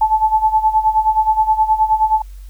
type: tone with tremolo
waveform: sine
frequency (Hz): 870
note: A5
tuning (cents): -20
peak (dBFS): -8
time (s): 0.01-2.22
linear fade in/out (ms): 5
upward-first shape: sine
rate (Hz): 9.5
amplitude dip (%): 80
effects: added 47 Hz sine -31 dBFS peak until 2.49 s + white hiss -53 dBFS RMS until 2.49 s